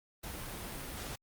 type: noise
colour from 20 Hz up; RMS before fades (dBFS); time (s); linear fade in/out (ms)
pink; -42; 0.23-1.16; 10
effects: Opus 32 kbps